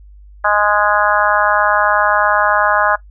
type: harmonic tone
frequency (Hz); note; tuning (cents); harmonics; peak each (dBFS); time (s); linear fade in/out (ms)
207.7; G#3; 0; 3 / 4 / 5 / 6 / 7 / 8; -18 / -18 / -18 / -18 / -18 / -18; 0.44-2.96; 10
effects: noise-tail reverb RT60 0.1 s tail -17 dB re dry + added 50 Hz sine -37 dBFS peak until 3.1 s